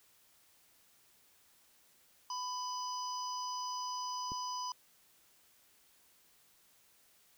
harmonic tone, 998 Hz, B5, 18 cents sharp, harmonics 1 / 3 / 5 / 6, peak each -38 / -52 / -44 / -47 dBFS, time 2.3-4.72 s, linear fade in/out 2 ms
click, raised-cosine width 3 ms, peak -33 dBFS, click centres 4.319 s
effects white hiss -67 dBFS RMS until 7.37 s

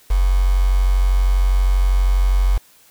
sine tone with quantisation, 46.25 Hz, F#1, in tune, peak -12 dBFS, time 0.1-2.58 s, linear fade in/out 10 ms, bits 5, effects white hiss -51 dBFS RMS until 2.9 s

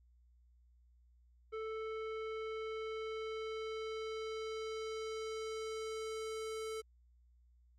square tone with low-pass filter sweep, 440 Hz, A4, in tune, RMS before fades -42 dBFS, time 1.52-6.82 s, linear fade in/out 20 ms, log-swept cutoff 1900 to 10000 Hz, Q 1.1, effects added 60 Hz sine -64 dBFS peak until 7.78 s

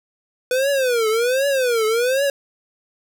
square tone with vibrato, 494.7 Hz, B4, 3 cents sharp, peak -17 dBFS, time 0.51-2.3 s, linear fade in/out 2 ms, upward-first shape triangle, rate 1.3 Hz, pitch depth 250 cents each way, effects none

